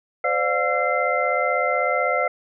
sine tone cluster, 514 / 590 / 712 / 1349 / 2076 Hz, C5 / D5 / F5 / E6 / C7, -31 / +8 / +33 / +40 / -14 cents, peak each -25 dBFS, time 0.24-2.28 s, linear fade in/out 5 ms, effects none

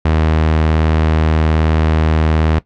sawtooth tone, 78.8 Hz, D#2, 23 cents sharp, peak -7 dBFS, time 0.05-2.59 s, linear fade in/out 5 ms, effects noise-tail reverb RT60 0.1 s tail -17 dB re dry + low-pass 3000 Hz 12 dB/octave

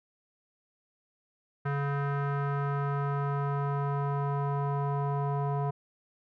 square tone with low-pass filter sweep, 141.5 Hz, C#3, 36 cents sharp, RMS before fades -30 dBFS, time 1.65-5.71 s, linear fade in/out 10 ms, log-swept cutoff 1500 to 910 Hz, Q 3.1, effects none

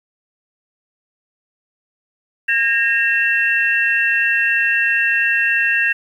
sine tone cluster, 1626 / 1849 / 2702 Hz, G#6 / A#6 / E7, -37 / -15 / +42 cents, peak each -18 dBFS, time 2.48-5.93 s, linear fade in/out 10 ms, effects 8-bit

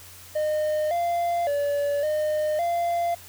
triangle tone with pitch steps, 611 / 691 / 574 / 610 / 689 Hz, D#5 / F5 / D5 / D#5 / F5, -32 / -19 / -40 / -34 / -24 cents, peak -20 dBFS, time 0.35-3.15 s, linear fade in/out 10 ms, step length 560 ms, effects added 90 Hz sine -51 dBFS peak until 3.28 s + white hiss -46 dBFS RMS until 3.28 s

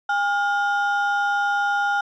triangle ring-modulated tone, 1114 Hz, C#6, 8 cents sharp, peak -14 dBFS, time 0.09-2.01 s, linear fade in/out 5 ms, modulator 302 Hz, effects resampled to 16000 Hz

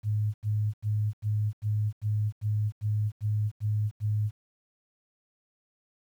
sine tone bursts, 105.9 Hz, G#2, 34 cents sharp, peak -24 dBFS, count 11, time 0.03-4.31 s, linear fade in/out 50 ms, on 310 ms, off 87 ms, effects 10-bit

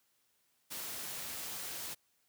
white noise, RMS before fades -42 dBFS, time 0.7-1.95 s, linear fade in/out 20 ms, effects white hiss -75 dBFS RMS until 2.28 s + high-pass 60 Hz 12 dB/octave

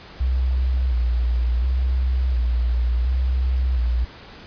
sine tone with vibrato, 61.74 Hz, B1, in tune, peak -17 dBFS, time 0.2-4.05 s, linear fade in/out 10 ms, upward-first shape square, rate 0.7 Hz, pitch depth 57 cents each way, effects pink hiss -42 dBFS RMS until 4.46 s + resampled to 11025 Hz

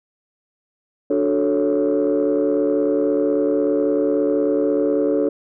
sine chord, D major seventh, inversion none, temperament equal, 293.7 / 370 / 440 / 554.4 Hz, D4 / F#4 / A4 / C#5, 0 / 0 / 0 / 0 cents, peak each -19 / -23 / -19 / -21 dBFS, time 1.1-5.29 s, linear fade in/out 5 ms, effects tanh soft clip ceiling -10 dBFS

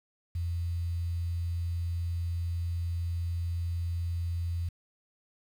sine tone with quantisation, 85.5 Hz, F2, 36 cents flat, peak -29 dBFS, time 0.35-4.69 s, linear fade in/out 5 ms, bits 9, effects none

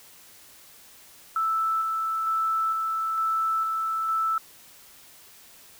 sine tone with tremolo, 1318.5 Hz, E6, in tune, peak -22 dBFS, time 1.36-4.38 s, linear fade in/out 2 ms, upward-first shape square, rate 1.1 Hz, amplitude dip 25%, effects white hiss -51 dBFS RMS until 5.79 s

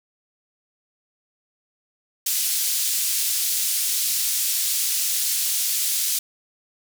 white band-pass noise, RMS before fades -23 dBFS, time 2.26-6.19 s, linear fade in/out 5 ms, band 3900 to 15000 Hz, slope 12 dB/octave, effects none

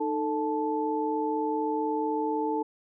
sine tone cluster, 307.2 / 443.1 / 874 Hz, D#4 / A4 / A5, -22 / +12 / -12 cents, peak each -30 dBFS, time 0-2.63 s, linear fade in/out 10 ms, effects none

